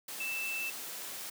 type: tone in noise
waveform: sine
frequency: 2650 Hz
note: E7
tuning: 9 cents sharp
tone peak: -34 dBFS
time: 0.2-0.7 s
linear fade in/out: 5 ms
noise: white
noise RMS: -42 dBFS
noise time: 0.08-1.3 s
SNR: +5 dB
effects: high-pass 200 Hz 12 dB/octave